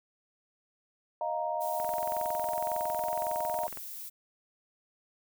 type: chord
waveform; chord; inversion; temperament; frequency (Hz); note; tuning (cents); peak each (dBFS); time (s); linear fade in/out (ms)
sine; Eb suspended second; none; just; 622.3 / 700 / 933.4; Eb5 / F5 / Bb5; 0 / +4 / +2; -34; 1.21-3.67; 2
type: noise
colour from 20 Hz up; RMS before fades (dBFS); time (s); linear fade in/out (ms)
violet; -42; 1.6-4.1; 20
type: click train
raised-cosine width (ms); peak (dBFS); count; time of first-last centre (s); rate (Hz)
0.5; -27; 44; 1.8-3.772; 21.8
effects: none